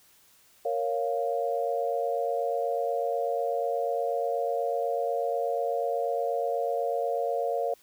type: chord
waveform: sine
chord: Bb minor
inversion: none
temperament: equal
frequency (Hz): 466.2 / 554.4 / 698.5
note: Bb4 / Db5 / F5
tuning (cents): 0 / 0 / 0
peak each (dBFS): -30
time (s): 0.65-7.74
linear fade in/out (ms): 5
effects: white hiss -60 dBFS RMS until 7.82 s